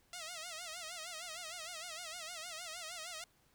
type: tone with vibrato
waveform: 5% pulse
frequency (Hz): 672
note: E5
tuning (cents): +33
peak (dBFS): -32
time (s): 0.13-3.24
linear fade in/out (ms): 2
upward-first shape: sine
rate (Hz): 6.5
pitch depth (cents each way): 130
effects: pink hiss -71 dBFS RMS until 3.54 s